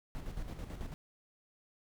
brown noise with tremolo, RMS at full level -40 dBFS, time 0.15-0.94 s, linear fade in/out 0 ms, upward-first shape square, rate 9.1 Hz, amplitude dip 50%, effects none

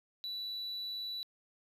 sine tone, 3951 Hz, B7, in tune, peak -35 dBFS, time 0.24-1.23 s, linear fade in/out 0 ms, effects tanh soft clip ceiling -36 dBFS + 12-bit

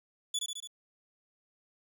25% pulse tone with echo, 3443 Hz, A7, 38 cents flat, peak -26 dBFS, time 0.34-0.39 s, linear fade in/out 5 ms, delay 71 ms, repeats 4, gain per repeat -3 dB, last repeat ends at 0.674 s, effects 11-bit

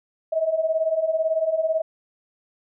sine beating tone pair, 627 / 645 Hz, D#5 / E5, +13 / -38 cents, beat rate 18 Hz, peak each -25 / -21 dBFS, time 0.32-1.82 s, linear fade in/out 10 ms, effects none

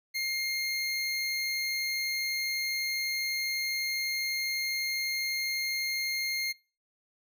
25% pulse tone, 2124 Hz, C7, 25 cents sharp, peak -26 dBFS, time 0.14-6.53 s, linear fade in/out 20 ms, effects noise-tail reverb RT60 0.4 s tail -26 dB re dry

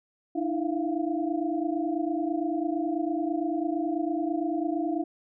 sine tone cluster, 302.7 / 331.7 / 676 / 702 Hz, D#4 / E4 / E5 / F5, -48 / +11 / +43 / +9 cents, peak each -29 / -29 / -37 / -35 dBFS, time 0.35-5.04 s, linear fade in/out 10 ms, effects none

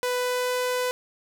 sawtooth tone with pitch glide, 496.6 to 499.8 Hz, B4 to B4, +9 to +21 cents, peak -20 dBFS, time 0.03-0.91 s, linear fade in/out 0 ms, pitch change +12 cents, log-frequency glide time 0.14-0.54 s, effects none

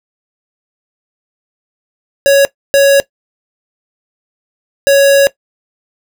square tone bursts at uneven times, 556 Hz, C#5, 5 cents sharp, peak -5 dBFS, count 3, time 2.26-2.45 / 2.74-3 / 4.87-5.27 s, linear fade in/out 0 ms, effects noise-tail reverb RT60 0.1 s tail -18 dB re dry

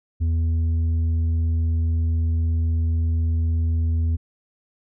triangle tone with tanh clipping, 81.9 Hz, E2, 11 cents flat, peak -19 dBFS, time 0.2-4.17 s, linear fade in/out 20 ms, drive 9 dB, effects none

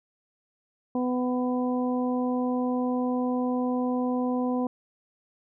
harmonic tone, 250 Hz, B3, 21 cents sharp, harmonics 1 / 2 / 3 / 4, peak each -25 / -31 / -35 / -37 dBFS, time 0.95-4.67 s, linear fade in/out 2 ms, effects none

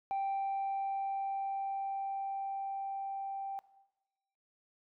sine tone with level ramp, 784 Hz, G5, in tune, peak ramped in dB -29 to -36 dBFS, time 0.11-3.59 s, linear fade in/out 0 ms, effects noise-tail reverb RT60 1.0 s tail -18 dB re dry + tanh soft clip ceiling -30 dBFS

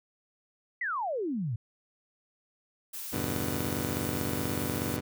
sine exponential sweep, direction down, 2054 to 103.83 Hz, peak -29 dBFS, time 0.81-1.56 s, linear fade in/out 5 ms
blue noise, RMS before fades -39 dBFS, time 2.93-4.97 s, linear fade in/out 10 ms
15% pulse chord, E minor seventh, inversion none, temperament just, 82.41 / 98.89 / 123.61 / 148.33 Hz, E2 / G2 / B2 / D3, 0 / +16 / +2 / +18 cents, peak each -31 / -31 / -30 / -32 dBFS, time 3.12-5.01 s, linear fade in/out 20 ms
effects none

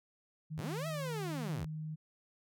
sine tone, 155.56 Hz, D#3, in tune, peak -38 dBFS, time 0.5-1.96 s, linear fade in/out 20 ms
sawtooth linear two-way sweep, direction up then down, 49.64 to 663 to 49.64 Hz, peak -35 dBFS, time 0.57-1.66 s, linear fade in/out 20 ms, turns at 0.87 s
effects none

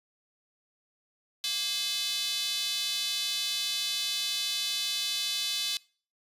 square tone with high-pass filter, 233.1 Hz, A#3, in tune, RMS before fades -31 dBFS, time 1.44-5.77 s, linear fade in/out 0 ms, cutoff 3700 Hz, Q 3.5, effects noise-tail reverb RT60 0.4 s tail -22 dB re dry + resampled to 32000 Hz

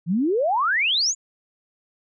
sine exponential sweep, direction up, 155.56 to 7270 Hz, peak -18 dBFS, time 0.06-1.15 s, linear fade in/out 50 ms, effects none

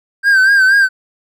triangle tone with vibrato, 1573 Hz, G6, 6 cents sharp, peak -5 dBFS, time 0.23-0.89 s, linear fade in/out 50 ms, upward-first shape sine, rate 4.2 Hz, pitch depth 65 cents each way, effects none

